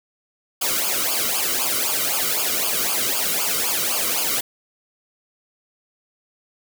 white noise with flanger, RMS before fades -22 dBFS, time 0.61-4.41 s, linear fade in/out 10 ms, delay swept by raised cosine 0.51 to 1.19 ms, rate 3.9 Hz, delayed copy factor -0.95, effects none

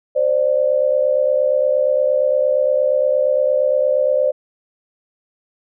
sine tone pair together, 523.3 / 591.9 Hz, C5 / D5, 0 / +13 cents, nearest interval major second, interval 213 cents, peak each -16 dBFS, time 0.15-4.32 s, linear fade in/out 20 ms, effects none

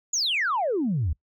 sine exponential sweep, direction down, 7090 to 69.3 Hz, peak -21 dBFS, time 0.13-1.13 s, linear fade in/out 5 ms, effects noise-tail reverb RT60 0.1 s tail -25 dB re dry + tanh soft clip ceiling -18 dBFS

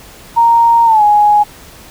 sine tone with pitch glide, 930 to 833.3 Hz, A#5 to G#5, -4 to +6 cents, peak -5 dBFS, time 0.36-1.44 s, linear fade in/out 20 ms, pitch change -190 cents, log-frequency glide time 0.85-1.03 s, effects pink hiss -37 dBFS RMS until 1.9 s

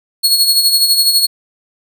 sawtooth tone with tremolo, 4336 Hz, C#8, 39 cents flat, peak -4 dBFS, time 0.23-1.27 s, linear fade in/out 20 ms, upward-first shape sine, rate 12 Hz, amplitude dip 55%, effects none

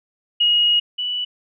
sine tone pair in turn, 2885 / 2959 Hz, F#7 / F#7, -44 / -1 cents, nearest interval unison, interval 43 cents, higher second, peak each -13 / -21 dBFS, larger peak first, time 0.4-0.8 / 0.98-1.25 s, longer first, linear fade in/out 10 ms, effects none

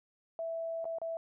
sine tone with dropouts, 659.3 Hz, E5, in tune, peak -34 dBFS, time 0.39-1.17 s, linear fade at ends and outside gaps 1 ms, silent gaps 0.844-0.853 / 0.985-1.016 s, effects none

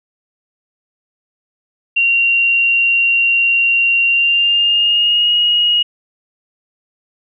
sine tone with pitch glide, 2759 to 2884 Hz, F7 to F#7, -22 to -45 cents, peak -10 dBFS, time 1.96-5.83 s, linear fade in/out 10 ms, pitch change +77 cents, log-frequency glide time 4.06-5.34 s, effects none

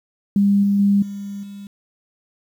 sine tone with level steps, 200.6 Hz, G3, 40 cents sharp, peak -12 / -14 / -12 / -27 / -32 dBFS, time 0.36-1.67 s, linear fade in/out 2 ms, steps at 0.63 / 0.79 / 1.02 / 1.43 s, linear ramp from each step 5 ms, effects 8-bit

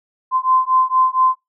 sine beating tone pair, 1032 / 1036.3 Hz, C6 / C6, -24 / -17 cents, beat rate 4.3 Hz, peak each -16 dBFS, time 0.31-1.36 s, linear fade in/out 50 ms, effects noise-tail reverb RT60 0.2 s tail -22 dB re dry

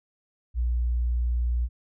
sine tone, 59.9 Hz, A#1, 48 cents sharp, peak -22 dBFS, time 0.54-1.69 s, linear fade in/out 50 ms, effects none

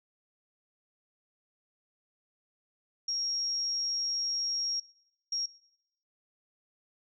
sine tone bursts at uneven times, 5588 Hz, F8, in tune, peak -29 dBFS, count 2, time 3.08-4.8 / 5.32-5.46 s, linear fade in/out 5 ms, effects noise-tail reverb RT60 0.9 s tail -23 dB re dry

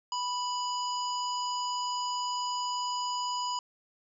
harmonic tone, 987.8 Hz, B5, in tune, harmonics 1 / 3 / 5 / 7, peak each -31 / -40 / -38 / -42 dBFS, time 0.12-3.59 s, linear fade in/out 2 ms, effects none

